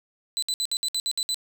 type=tone bursts; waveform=30% pulse; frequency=4010 Hz; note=B7; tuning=26 cents sharp; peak=-21 dBFS; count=9; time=0.37-1.344 s; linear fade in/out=0 ms; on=54 ms; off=61 ms; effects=none